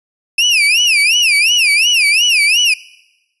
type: tone with vibrato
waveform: 35% pulse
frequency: 2594 Hz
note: E7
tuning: 28 cents flat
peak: -7 dBFS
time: 0.38-2.74 s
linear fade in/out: 5 ms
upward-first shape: sine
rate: 2.8 Hz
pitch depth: 230 cents each way
effects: noise-tail reverb RT60 1.0 s tail -22 dB re dry + resampled to 24000 Hz